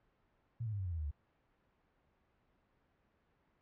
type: tone with pitch steps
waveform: sine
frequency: 116.54 / 108.74 / 101.45 / 94.66 / 88.32 / 82.41 / 76.89 / 71.74 Hz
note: A#2 / A2 / G#2 / F#2 / F2 / E2 / D#2 / D2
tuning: 0 / -20 / -40 / +40 / +20 / 0 / -20 / -40 cents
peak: -36 dBFS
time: 0.6-1.112 s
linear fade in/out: 10 ms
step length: 64 ms
effects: pink hiss -75 dBFS RMS until 3.61 s + low-pass 2000 Hz 12 dB/octave